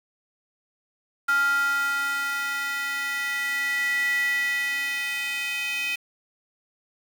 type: tone with high-pass filter sweep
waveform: square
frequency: 279.3 Hz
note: C#4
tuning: 13 cents sharp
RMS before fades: -26 dBFS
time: 1.28-5.96 s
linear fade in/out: 10 ms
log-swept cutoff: 1400 to 2400 Hz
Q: 8.5
effects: 7-bit